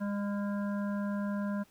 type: harmonic tone with a mistuned harmonic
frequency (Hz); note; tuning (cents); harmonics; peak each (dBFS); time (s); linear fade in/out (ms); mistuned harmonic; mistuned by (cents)
202.9; G#3; -40; 1 / 3 / 5 / 7 / 8; -31 / -41 / -45 / -48 / -49; 0-1.64; 20; 7; -26
effects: pink hiss -64 dBFS RMS until 1.7 s